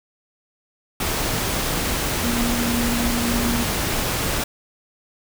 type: tone in noise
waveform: sine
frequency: 237.2 Hz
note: A#3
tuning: 30 cents sharp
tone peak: -22 dBFS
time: 2.23-3.64 s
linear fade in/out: 5 ms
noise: pink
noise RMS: -23 dBFS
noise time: 1-4.44 s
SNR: -2 dB
effects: none